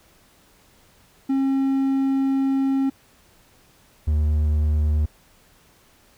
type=tone pair in turn; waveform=triangle; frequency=270 / 75.77 Hz; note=C#4 / D#2; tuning=-45 / -45 cents; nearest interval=octave + minor seventh; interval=2200 cents; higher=first; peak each=-16 / -15 dBFS; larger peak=second; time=1.29-2.9 / 4.07-5.06 s; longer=first; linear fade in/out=10 ms; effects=pink hiss -56 dBFS RMS until 6.17 s